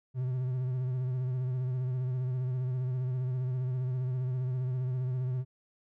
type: tone with vibrato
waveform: triangle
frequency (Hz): 127.5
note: C3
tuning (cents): -44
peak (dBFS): -27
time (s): 0.14-5.45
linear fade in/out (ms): 50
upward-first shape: sine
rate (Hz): 15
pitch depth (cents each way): 42
effects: none